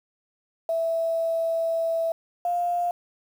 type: tone pair in turn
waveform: sine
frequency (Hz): 659.3 / 701.6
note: E5 / F5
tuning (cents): 0 / +8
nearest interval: minor second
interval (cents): 108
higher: second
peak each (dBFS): -22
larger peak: neither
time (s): 0.69-2.12 / 2.45-2.91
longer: first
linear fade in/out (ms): 2
effects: 8-bit